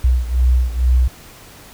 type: beating tone pair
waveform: sine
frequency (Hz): 61.74 / 63.94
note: B1 / C2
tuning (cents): 0 / -39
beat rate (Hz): 2.2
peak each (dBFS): -13 / -16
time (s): 0.04-1.08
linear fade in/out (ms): 5
effects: tanh soft clip ceiling -4 dBFS + pink hiss -41 dBFS RMS until 1.73 s